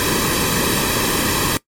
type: noise with comb filter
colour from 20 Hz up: pink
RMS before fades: -18 dBFS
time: 0-1.57 s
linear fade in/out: 0 ms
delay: 1.4 ms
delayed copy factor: -0.7
effects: noise-tail reverb RT60 0.1 s tail -20 dB re dry + MP3 64 kbps